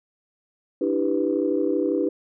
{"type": "chord", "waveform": "sine", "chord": "E minor seventh", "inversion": "third", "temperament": "equal with one note detuned", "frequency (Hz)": [293.7, 326.2, 392, 493.9], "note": ["D4", "E4", "G4", "B4"], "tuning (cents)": [0, -18, 0, 0], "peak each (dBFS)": [-25, -25, -25, -26], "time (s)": [0.81, 2.09], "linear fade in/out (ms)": 5, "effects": ["tanh soft clip ceiling -9 dBFS"]}